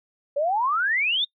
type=exponential sweep; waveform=sine; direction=up; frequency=548 to 3729 Hz; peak=-20 dBFS; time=0.36-1.25 s; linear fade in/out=10 ms; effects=noise-tail reverb RT60 0.1 s tail -23 dB re dry